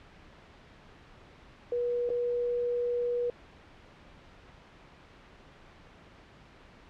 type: tone with dropouts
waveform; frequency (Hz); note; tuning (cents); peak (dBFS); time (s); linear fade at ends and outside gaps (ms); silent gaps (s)
sine; 483.4; B4; -37; -27; 1.72-3.3; 2; 2.092-2.101
effects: pink hiss -54 dBFS RMS until 6.89 s + low-pass 3000 Hz 12 dB/octave